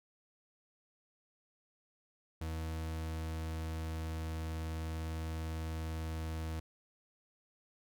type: tone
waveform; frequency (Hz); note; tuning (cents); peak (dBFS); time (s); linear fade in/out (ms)
40% pulse; 80.2; E2; -47; -36; 2.41-6.6; 5
effects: none